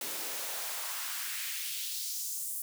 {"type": "noise with high-pass filter sweep", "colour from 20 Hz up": "white", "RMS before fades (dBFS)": -37, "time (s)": [0.01, 2.62], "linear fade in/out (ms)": 2, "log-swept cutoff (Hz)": [260, 10000], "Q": 1.5, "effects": []}